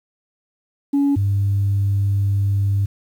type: tone pair in turn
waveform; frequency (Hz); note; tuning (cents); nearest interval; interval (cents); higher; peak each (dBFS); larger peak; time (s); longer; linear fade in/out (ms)
sine; 281.8 / 99.63; C#4 / G2; +29 / +29; octave + tritone; 1800; first; -12 / -14; first; 0.93-1.16 / 1.16-2.86; second; 10
effects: tanh soft clip ceiling -12 dBFS + 8-bit